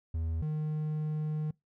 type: tone pair in turn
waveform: triangle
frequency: 81.3 / 153.47 Hz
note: E2 / D#3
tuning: -23 / -23 cents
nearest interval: major seventh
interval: 1100 cents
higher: second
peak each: -28 dBFS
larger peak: neither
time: 0.14-0.42 / 0.42-1.51 s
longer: second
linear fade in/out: 5 ms
effects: noise-tail reverb RT60 0.2 s tail -25 dB re dry